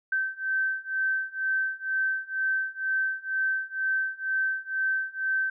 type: beating tone pair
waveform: sine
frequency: 1547 / 1549.1 Hz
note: G6 / G6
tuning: -23 / -21 cents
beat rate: 2.1 Hz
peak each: -29 / -28 dBFS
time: 0.12-5.5 s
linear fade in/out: 5 ms
effects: none